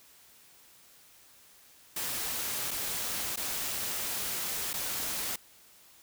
white noise with dropouts, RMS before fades -34 dBFS, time 1.96-5.36 s, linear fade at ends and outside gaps 5 ms, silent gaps 2.709-2.712 / 3.36-3.372 / 4.732-4.738 s, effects white hiss -58 dBFS RMS until 6.02 s

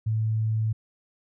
sine tone, 110 Hz, A2, in tune, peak -22 dBFS, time 0.06-0.73 s, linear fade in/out 10 ms, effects none

